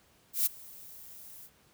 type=noise with ADSR envelope; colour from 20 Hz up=violet; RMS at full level=-25 dBFS; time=0.33-1.5 s; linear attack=130 ms; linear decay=16 ms; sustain=-24 dB; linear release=57 ms; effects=pink hiss -64 dBFS RMS until 1.73 s + high-pass 60 Hz 12 dB/octave